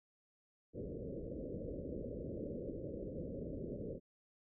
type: low-pass noise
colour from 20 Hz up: white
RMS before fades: -44 dBFS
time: 0.73-4 s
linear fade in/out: 50 ms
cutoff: 570 Hz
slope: 96 dB/octave
effects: none